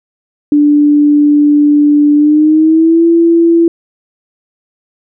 sine tone with pitch glide, 293.7 to 335.4 Hz, D4 to E4, 0 to +30 cents, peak -4 dBFS, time 0.52-3.68 s, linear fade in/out 2 ms, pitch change +230 cents, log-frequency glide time 2.15-3.05 s, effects none

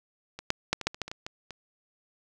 clicks, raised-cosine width 0.2 ms, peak -22 / -7 / -7 / -18 / -8 / -24 / -13 / -23 / -19 / -19 / -23 dBFS, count 11, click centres 0.39 / 0.504 / 0.73 / 0.813 / 0.87 / 0.945 / 1.017 / 1.08 / 1.115 / 1.265 / 1.507 s, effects none

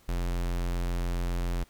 square tone, 43.65 Hz, F1, in tune, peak -28 dBFS, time 0.08-1.64 s, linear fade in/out 10 ms, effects pink hiss -61 dBFS RMS until 1.69 s

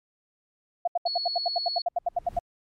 sine tone bursts, 698.5 Hz, F5, in tune, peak -21 dBFS, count 16, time 0.85-2.391 s, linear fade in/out 5 ms, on 26 ms, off 75 ms
sine tone, 4377 Hz, C#8, 23 cents flat, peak -28 dBFS, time 1.06-1.82 s, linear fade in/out 5 ms
brown noise with exponential growth, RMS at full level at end -38 dBFS, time 1.88-2.39 s, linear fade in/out 5 ms, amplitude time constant 110 ms
effects MP3 64 kbps

